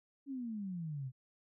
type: exponential sweep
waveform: sine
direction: down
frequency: 284.6 to 124.7 Hz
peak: -38 dBFS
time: 0.26-1.12 s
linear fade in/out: 50 ms
effects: none